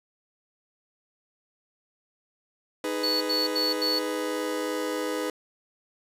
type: chord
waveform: 40% pulse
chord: G# minor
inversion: second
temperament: just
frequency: 311.5 / 415.3 / 498.4 Hz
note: D#4 / G#4 / B4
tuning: +2 / 0 / +16 cents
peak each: -31 / -33 / -30 dBFS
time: 2.84-5.3 s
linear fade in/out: 2 ms
type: tone bursts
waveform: triangle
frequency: 4435 Hz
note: C#8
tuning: in tune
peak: -23 dBFS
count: 4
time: 3.03-3.993 s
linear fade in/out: 10 ms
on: 180 ms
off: 81 ms
effects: resampled to 32000 Hz + 9-bit